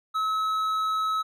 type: tone with hard clipping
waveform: triangle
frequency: 1290 Hz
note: E6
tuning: 38 cents flat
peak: -25 dBFS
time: 0.14-1.23 s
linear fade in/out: 20 ms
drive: 9 dB
effects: none